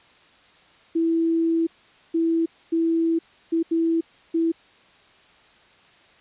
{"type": "tone bursts at uneven times", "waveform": "sine", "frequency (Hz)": 329.6, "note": "E4", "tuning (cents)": 0, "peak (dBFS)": -18, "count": 6, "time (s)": [[0.95, 1.67], [2.14, 2.46], [2.72, 3.19], [3.52, 3.63], [3.71, 4.01], [4.34, 4.52]], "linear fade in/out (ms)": 10, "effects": ["white hiss -54 dBFS RMS until 6.2 s", "resampled to 8000 Hz"]}